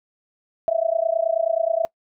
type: tone with amplitude modulation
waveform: sine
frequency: 659.3 Hz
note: E5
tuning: in tune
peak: -14 dBFS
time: 0.68-1.85 s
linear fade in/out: 0 ms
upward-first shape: sine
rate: 29.4 Hz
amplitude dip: 90%
effects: noise-tail reverb RT60 0.1 s tail -24 dB re dry

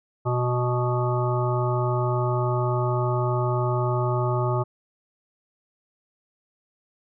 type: harmonic tone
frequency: 123.47 Hz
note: B2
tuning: in tune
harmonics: 1 / 3 / 5 / 7 / 9 / 10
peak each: -23 / -28 / -30 / -31 / -33 / -33 dBFS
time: 0.25-4.64 s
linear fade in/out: 20 ms
effects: none

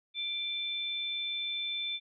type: tone pair together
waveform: sine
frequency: 2358 / 3533 Hz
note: D7 / A7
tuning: +6 / +6 cents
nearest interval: perfect fifth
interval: 700 cents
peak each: -39 / -33 dBFS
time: 0.14-2 s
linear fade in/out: 50 ms
effects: none

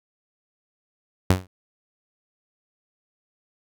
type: tone with exponential decay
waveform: sawtooth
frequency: 92.5 Hz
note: F#2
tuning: in tune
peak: -8 dBFS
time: 1.3-1.47 s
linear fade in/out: 5 ms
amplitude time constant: 35 ms
effects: none

